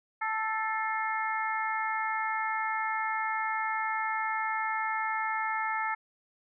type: harmonic tone with a mistuned harmonic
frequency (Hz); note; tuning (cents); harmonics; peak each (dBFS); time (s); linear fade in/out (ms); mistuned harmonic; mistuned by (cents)
440; A4; 0; 2 / 3 / 4 / 5; -32 / -34 / -35 / -36; 0.21-5.95; 10; 5; -44
effects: none